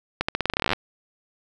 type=accelerating click train; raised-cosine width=0.3 ms; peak=-6 dBFS; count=18; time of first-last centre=0.21-0.733 s; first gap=75 ms; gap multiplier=0.87; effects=none